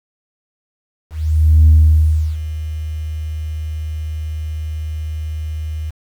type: tone with ADSR envelope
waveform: sine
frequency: 78 Hz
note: D#2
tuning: 5 cents sharp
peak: -3 dBFS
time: 1.1-5.91 s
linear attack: 570 ms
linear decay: 690 ms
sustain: -17 dB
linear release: 16 ms
effects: tanh soft clip ceiling -2 dBFS + 7-bit